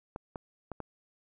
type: clicks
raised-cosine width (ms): 1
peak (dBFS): -24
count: 4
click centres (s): 0.161 / 0.358 / 0.717 / 0.803
effects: none